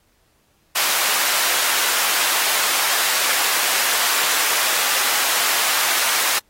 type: high-pass noise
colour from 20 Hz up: pink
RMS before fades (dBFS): -20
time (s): 0.75-6.39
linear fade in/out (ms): 10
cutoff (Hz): 1000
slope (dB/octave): 12
effects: pink hiss -62 dBFS RMS until 6.49 s + AAC 48 kbps